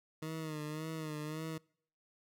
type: tone with vibrato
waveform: 20% pulse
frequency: 155.56 Hz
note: D#3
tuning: in tune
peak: -34 dBFS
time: 0.22-1.58 s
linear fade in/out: 5 ms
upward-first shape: sine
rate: 1.8 Hz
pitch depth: 56 cents each way
effects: noise-tail reverb RT60 0.6 s tail -25 dB re dry